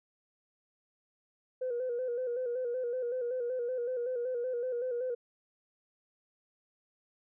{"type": "tone with vibrato", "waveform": "sine", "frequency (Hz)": 493.9, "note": "B4", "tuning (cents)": 0, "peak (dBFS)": -30, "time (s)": [1.61, 5.15], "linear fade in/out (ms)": 10, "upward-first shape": "square", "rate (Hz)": 5.3, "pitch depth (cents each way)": 57, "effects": ["tanh soft clip ceiling -27 dBFS"]}